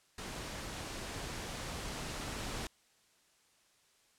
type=noise with level ramp; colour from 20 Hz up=pink; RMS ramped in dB=-43 to -40 dBFS; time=0.18-2.67 s; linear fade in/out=2 ms; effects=white hiss -69 dBFS RMS until 4.18 s + low-pass 9000 Hz 12 dB/octave